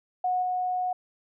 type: tone with level steps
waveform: sine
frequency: 731 Hz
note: F#5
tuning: 21 cents flat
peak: -23 / -25 dBFS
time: 0.24-0.93 s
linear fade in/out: 5 ms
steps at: 0.42 s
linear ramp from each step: 10 ms
effects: none